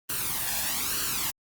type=noise with flanger; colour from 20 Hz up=white; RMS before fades=-29 dBFS; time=0.09-1.31 s; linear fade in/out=10 ms; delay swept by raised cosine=0.68 to 1.19 ms; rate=1.1 Hz; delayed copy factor=+0.65; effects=Opus 32 kbps